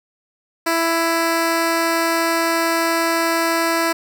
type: tone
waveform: 10% pulse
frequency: 331.5 Hz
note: E4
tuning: 10 cents sharp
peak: -8 dBFS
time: 0.66-3.93 s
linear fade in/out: 10 ms
effects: none